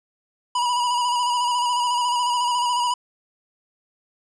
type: tone with vibrato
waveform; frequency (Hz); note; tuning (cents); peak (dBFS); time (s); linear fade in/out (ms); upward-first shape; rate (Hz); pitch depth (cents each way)
square; 973; B5; -26; -20; 0.55-2.94; 5; square; 14; 31
effects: resampled to 22050 Hz + 9-bit